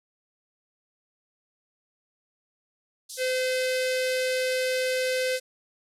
pink band-pass noise, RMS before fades -40 dBFS, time 3.09-5.4 s, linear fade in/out 10 ms, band 3800 to 12000 Hz, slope 48 dB/octave
harmonic tone, 513 Hz, C5, 34 cents flat, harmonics 1 / 3 / 4 / 5 / 6 / 7 / 8 / 9 / 10, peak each -25 / -34 / -35 / -36 / -41 / -42 / -43 / -41 / -42 dBFS, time 3.17-5.4 s, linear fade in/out 50 ms
effects none

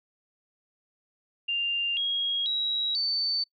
sine tone with pitch steps, 2794 / 3284 / 3861 / 4539 Hz, F7 / G#7 / B7 / C#8, 0 / -20 / -40 / +40 cents, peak -25 dBFS, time 1.48-3.44 s, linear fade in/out 10 ms, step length 490 ms, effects noise-tail reverb RT60 0.1 s tail -25 dB re dry

